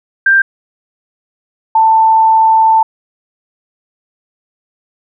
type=tone pair in turn; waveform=sine; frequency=1582 / 887.9 Hz; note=G6 / A5; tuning=+15 / +15 cents; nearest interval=minor seventh; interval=1000 cents; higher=first; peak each=-5 dBFS; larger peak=neither; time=0.26-0.42 / 1.75-2.83 s; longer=second; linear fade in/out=5 ms; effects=none